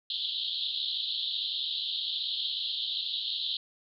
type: band-pass noise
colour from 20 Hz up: white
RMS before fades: -33 dBFS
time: 0.1-3.57 s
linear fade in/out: 2 ms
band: 3100 to 4200 Hz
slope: 96 dB/octave
effects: none